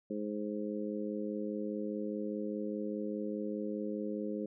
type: harmonic tone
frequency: 104.9 Hz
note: G#2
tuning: 18 cents sharp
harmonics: 2 / 3 / 4 / 5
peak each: -38 / -40 / -41 / -42 dBFS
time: 0.1-4.46 s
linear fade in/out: 5 ms
effects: none